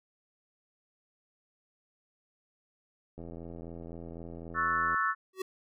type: click train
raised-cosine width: 2 ms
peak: -31 dBFS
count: 149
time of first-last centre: 3.18-4.944 s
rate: 83.9 Hz
type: chord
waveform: sine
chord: F# minor seventh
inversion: second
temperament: equal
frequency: 1108.7 / 1318.5 / 1480 / 1760 Hz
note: C#6 / E6 / F#6 / A6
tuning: 0 / 0 / 0 / 0 cents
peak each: -32 / -30 / -34 / -33 dBFS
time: 4.54-5.15 s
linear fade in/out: 50 ms
type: tone with exponential growth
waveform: square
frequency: 377.3 Hz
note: F#4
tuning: 34 cents sharp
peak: -30 dBFS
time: 5.33-5.42 s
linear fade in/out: 5 ms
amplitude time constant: 18 ms
effects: none